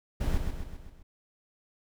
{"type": "noise with echo", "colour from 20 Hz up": "brown", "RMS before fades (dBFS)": -27, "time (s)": [0.2, 0.38], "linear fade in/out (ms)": 10, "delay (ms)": 130, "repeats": 5, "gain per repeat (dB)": -5, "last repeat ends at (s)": 1.03, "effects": []}